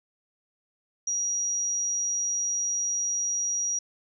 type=tone; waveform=sine; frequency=5750 Hz; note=F8; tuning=50 cents sharp; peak=-25 dBFS; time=1.07-3.79 s; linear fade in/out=5 ms; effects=none

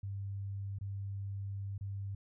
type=tone with dropouts; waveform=sine; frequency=98.9 Hz; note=G2; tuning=16 cents sharp; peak=-37 dBFS; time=0.03-2.15 s; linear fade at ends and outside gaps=5 ms; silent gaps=0.787-0.81 / 1.78-1.809 s; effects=none

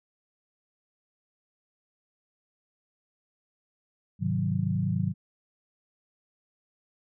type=chord; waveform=sine; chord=Ab dominant seventh; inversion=none; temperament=equal; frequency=103.83 / 130.81 / 155.56 / 185 Hz; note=Ab2 / C3 / Eb3 / Gb3; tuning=0 / 0 / 0 / 0 cents; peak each=-30 / -32 / -30 / -29 dBFS; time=4.19-5.14 s; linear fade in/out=50 ms; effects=none

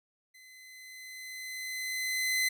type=tone with level ramp; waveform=sawtooth; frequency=2037 Hz; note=C7; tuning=47 cents flat; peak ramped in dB=-50 to -22 dBFS; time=0.34-2.49 s; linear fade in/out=10 ms; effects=none

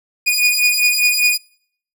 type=beating tone pair; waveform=sawtooth; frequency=2458 / 2463 Hz; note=D#7 / D#7; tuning=-22 / -18 cents; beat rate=5 Hz; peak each=-12 dBFS; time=0.26-1.38 s; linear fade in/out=20 ms; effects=noise-tail reverb RT60 0.6 s tail -25 dB re dry

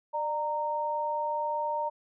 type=tone pair together; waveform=sine; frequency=596.4 / 925 Hz; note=D5 / A#5; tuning=+27 / -14 cents; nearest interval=minor sixth; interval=759 cents; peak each=-33 / -29 dBFS; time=0.13-1.9 s; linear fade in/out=20 ms; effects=none

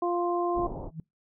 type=harmonic tone; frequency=349.2 Hz; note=F4; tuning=in tune; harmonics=1 / 2 / 3; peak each=-27 / -30 / -32 dBFS; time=0.02-0.67 s; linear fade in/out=5 ms
type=low-pass noise; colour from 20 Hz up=pink; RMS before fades=-36 dBFS; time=0.54-0.91 s; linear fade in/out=50 ms; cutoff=900 Hz; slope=48 dB/octave
type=tone with exponential growth; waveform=sine; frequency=160 Hz; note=D#3; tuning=49 cents sharp; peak=-30 dBFS; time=0.87-1 s; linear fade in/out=2 ms; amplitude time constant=28 ms
effects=noise-tail reverb RT60 0.2 s tail -25 dB re dry

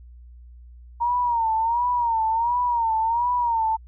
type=tone with vibrato; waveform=sine; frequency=932.3 Hz; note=A#5; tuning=in tune; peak=-19 dBFS; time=1-3.77 s; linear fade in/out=20 ms; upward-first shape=sine; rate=1.4 Hz; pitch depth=94 cents each way; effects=added 60 Hz sine -42 dBFS peak until 3.87 s

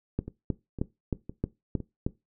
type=two click trains; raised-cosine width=3 ms; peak=-24 / -14 dBFS; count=4 / 7; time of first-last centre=0.28-1.803 / 0.19-2.065 s; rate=1.97 / 3.2 Hz; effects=noise-tail reverb RT60 0.2 s tail -18 dB re dry

